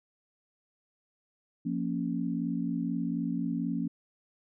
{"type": "chord", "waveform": "sine", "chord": "Bb minor", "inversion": "second", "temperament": "equal", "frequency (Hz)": [174.61, 233.1, 277.2], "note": ["F3", "Bb3", "Db4"], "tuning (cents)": [0, 0, 0], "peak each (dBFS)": -33, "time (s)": [1.65, 3.88], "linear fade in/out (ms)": 10, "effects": []}